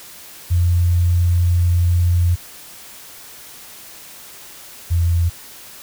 sine tone pair in turn, 87.31 / 85.17 Hz, F2 / F2, 0 / -43 cents, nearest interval unison, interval 43 cents, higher first, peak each -12 / -13 dBFS, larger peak first, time 0.5-2.36 / 4.9-5.3 s, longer first, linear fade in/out 20 ms, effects white hiss -39 dBFS RMS until 5.82 s

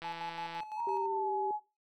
click train, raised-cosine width 0.3 ms, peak -28 dBFS, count 98, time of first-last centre 0.02-0.604 s, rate 166 Hz
triangle tone with tremolo, 858 Hz, A5, 44 cents flat, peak -35 dBFS, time 0.04-1.06 s, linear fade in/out 5 ms, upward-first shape square, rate 5.9 Hz, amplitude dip 60%
sine tone with pitch glide, 938 to 845.4 Hz, A#5 to G#5, +11 to +31 cents, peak -32 dBFS, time 0.76-1.6 s, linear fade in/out 50 ms, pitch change -180 cents, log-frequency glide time 0.97-1.31 s
sine tone with vibrato, 390.6 Hz, G4, 6 cents flat, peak -35 dBFS, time 0.87-1.51 s, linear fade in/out 2 ms, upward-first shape sine, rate 18 Hz, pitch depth 17 cents each way
effects noise-tail reverb RT60 0.3 s tail -21 dB re dry

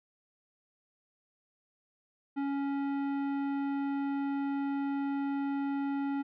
sine tone with tanh clipping, 278.7 Hz, C#4, 9 cents sharp, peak -32 dBFS, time 2.36-6.23 s, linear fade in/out 20 ms, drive 14 dB, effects none

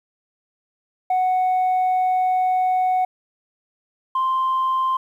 sine tone pair in turn, 740 / 1046.5 Hz, F#5 / C6, 0 / 0 cents, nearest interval tritone, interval 600 cents, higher second, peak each -14 / -16 dBFS, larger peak first, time 1.1-3.05 / 4.15-4.97 s, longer first, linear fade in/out 5 ms, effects tanh soft clip ceiling -15 dBFS + 9-bit

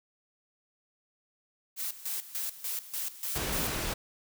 blue noise with tremolo, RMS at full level -34 dBFS, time 1.76-3.8 s, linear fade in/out 50 ms, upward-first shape square, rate 3.4 Hz, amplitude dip 80%
pink noise, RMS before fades -33 dBFS, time 3.35-3.94 s, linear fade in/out 10 ms
effects none

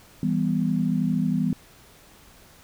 sine chord, E minor, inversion none, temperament just, 164.81 / 197.78 / 247.2 Hz, E3 / G3 / B3, 0 / +16 / +2 cents, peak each -25 dBFS, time 0.23-1.53 s, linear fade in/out 2 ms, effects pink hiss -52 dBFS RMS until 2.63 s

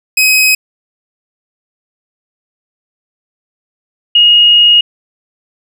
sawtooth / sine tone pair in turn, 2532 / 2871 Hz, D#7 / F7, +30 / +47 cents, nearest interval major second, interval 217 cents, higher second, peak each -3 dBFS, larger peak neither, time 0.17-0.55 / 4.15-4.81 s, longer second, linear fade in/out 5 ms, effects none

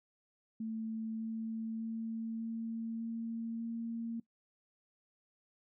sine tone with pitch steps, 222.2 / 223.7 / 225.3 / 226.9 / 228.4 / 230 Hz, A3 / A3 / A3 / A#3 / A#3 / A#3, +17 / +29 / +41 / -47 / -35 / -23 cents, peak -36 dBFS, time 0.6-4.2 s, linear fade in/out 5 ms, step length 600 ms, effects noise-tail reverb RT60 0.1 s tail -20 dB re dry

